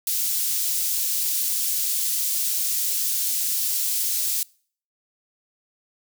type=high-pass noise; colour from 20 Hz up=white; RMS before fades=-24 dBFS; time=0.07-4.43 s; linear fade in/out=2 ms; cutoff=4900 Hz; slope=12 dB/octave; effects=noise-tail reverb RT60 0.5 s tail -25 dB re dry